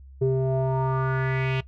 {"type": "tone with low-pass filter sweep", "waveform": "square", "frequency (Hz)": 131.8, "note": "C3", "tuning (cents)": 13, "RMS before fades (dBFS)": -24, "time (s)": [0.21, 1.61], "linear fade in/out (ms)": 10, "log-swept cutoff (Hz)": [400, 2900], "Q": 4, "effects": ["noise-tail reverb RT60 0.1 s tail -19 dB re dry", "added 67 Hz sine -43 dBFS peak until 1.67 s"]}